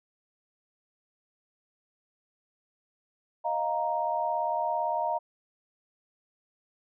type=chord; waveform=sine; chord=Eb suspended second; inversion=none; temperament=just; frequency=622.3 / 700 / 933.4 Hz; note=Eb5 / F5 / Bb5; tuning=0 / +4 / +2 cents; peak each=-32 / -31 / -29 dBFS; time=3.44-5.19 s; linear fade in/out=20 ms; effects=none